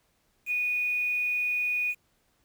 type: tone with quantisation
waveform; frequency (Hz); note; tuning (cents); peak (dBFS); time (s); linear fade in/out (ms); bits
sine; 2468; D#7; -15; -25; 0.46-1.95; 50; 8
effects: pink hiss -70 dBFS RMS until 2.44 s